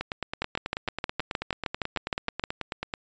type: two click trains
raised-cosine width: 0.3 ms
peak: -11 / -14 dBFS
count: 14 / 28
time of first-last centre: 0.42-2.439 / 0.01-2.938 s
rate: 6.44 / 9.22 Hz
effects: resampled to 16000 Hz